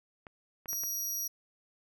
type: clicks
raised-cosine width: 0.5 ms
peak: -31 dBFS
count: 4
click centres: 0.268 / 0.658 / 0.731 / 0.836 s
type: tone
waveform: 25% pulse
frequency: 5750 Hz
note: F8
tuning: 50 cents sharp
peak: -28 dBFS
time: 0.68-1.28 s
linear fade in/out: 10 ms
effects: none